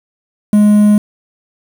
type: tone with quantisation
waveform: triangle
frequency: 208.7 Hz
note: G#3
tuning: 9 cents sharp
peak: -3 dBFS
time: 0.53-0.98 s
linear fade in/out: 2 ms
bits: 5
effects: none